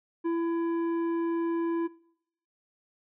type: tone with tanh clipping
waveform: sine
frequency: 334.7 Hz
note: E4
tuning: 26 cents sharp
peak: -27 dBFS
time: 0.24-1.88 s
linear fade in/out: 20 ms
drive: 9 dB
effects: noise-tail reverb RT60 0.7 s tail -22 dB re dry